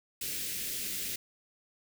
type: band-stop noise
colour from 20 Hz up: white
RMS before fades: -36 dBFS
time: 0.21-1.16 s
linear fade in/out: 5 ms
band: 450 to 1900 Hz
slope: 24 dB/octave
effects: none